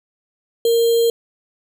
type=tone with sample-and-hold; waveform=sine; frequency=463.4 Hz; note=A#4; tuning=10 cents flat; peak=-12 dBFS; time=0.65-1.1 s; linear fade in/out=2 ms; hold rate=3675 Hz; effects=none